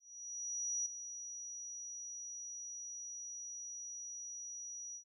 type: tone with ADSR envelope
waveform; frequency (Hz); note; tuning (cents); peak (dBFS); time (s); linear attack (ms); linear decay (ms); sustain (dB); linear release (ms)
sine; 5820; F#8; -29; -34; 0-5.04; 860; 3; -10; 88
effects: none